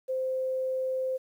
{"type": "tone", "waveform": "sine", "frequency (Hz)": 520, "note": "C5", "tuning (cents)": -11, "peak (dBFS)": -27, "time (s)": [0.08, 1.18], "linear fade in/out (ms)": 20, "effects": ["10-bit"]}